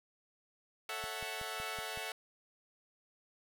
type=chord; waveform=10% pulse; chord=F# minor seventh; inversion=first; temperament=equal; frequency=440 / 554.4 / 659.3 / 740 Hz; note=A4 / C#5 / E5 / F#5; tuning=0 / 0 / 0 / 0 cents; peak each=-36 / -40 / -36 / -35 dBFS; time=0.89-2.12 s; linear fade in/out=2 ms
type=click train; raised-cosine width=5 ms; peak=-38 dBFS; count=6; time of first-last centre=1.04-1.975 s; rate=5.35 Hz
effects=none